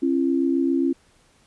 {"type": "tone pair together", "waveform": "sine", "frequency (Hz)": [270.7, 338.1], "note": ["C#4", "E4"], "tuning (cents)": [-41, 44], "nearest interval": "major third", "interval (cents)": 385, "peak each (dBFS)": [-20, -22], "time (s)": [0.02, 0.93], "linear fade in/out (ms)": 10, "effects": ["pink hiss -59 dBFS RMS until 1.46 s", "resampled to 24000 Hz"]}